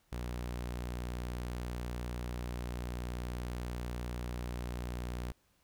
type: tone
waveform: sawtooth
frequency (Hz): 60.5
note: B1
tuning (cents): -35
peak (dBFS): -33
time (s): 0.12-5.32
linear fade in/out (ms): 5
effects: pink hiss -72 dBFS RMS until 5.63 s